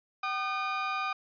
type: tone pair together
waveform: 30% pulse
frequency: 766.7 / 1217 Hz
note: G5 / D#6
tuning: -39 / -39 cents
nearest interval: minor sixth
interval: 800 cents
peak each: -33 / -28 dBFS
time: 0.23-1.13 s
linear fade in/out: 5 ms
effects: resampled to 11025 Hz